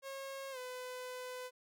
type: tone with pitch glide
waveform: sawtooth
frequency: 543 to 503.7 Hz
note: C#5 to B4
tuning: -36 to +34 cents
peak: -39 dBFS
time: 0.02-1.51 s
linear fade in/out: 50 ms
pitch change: -130 cents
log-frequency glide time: 0.51-0.58 s
effects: none